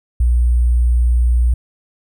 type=tone with sample-and-hold; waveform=sine; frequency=60.1 Hz; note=B1; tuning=46 cents flat; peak=-10 dBFS; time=0.2-1.54 s; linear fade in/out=5 ms; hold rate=8820 Hz; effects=none